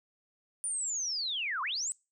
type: linear two-way sweep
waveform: sine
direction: down then up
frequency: 9440 to 979 to 8260 Hz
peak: -31 dBFS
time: 0.64-1.92 s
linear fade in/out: 0 ms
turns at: 1.62 s
effects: noise-tail reverb RT60 0.3 s tail -25 dB re dry